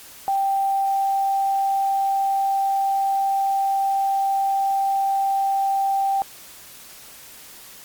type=tone; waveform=sine; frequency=784 Hz; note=G5; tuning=in tune; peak=-18 dBFS; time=0.28-6.22 s; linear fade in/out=0 ms; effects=white hiss -43 dBFS RMS until 7.84 s + Opus 48 kbps